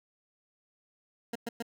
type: tone bursts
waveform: 20% pulse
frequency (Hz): 233.1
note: A#3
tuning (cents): 0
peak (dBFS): -28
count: 3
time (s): 1.33-1.625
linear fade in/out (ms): 5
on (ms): 25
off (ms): 110
effects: none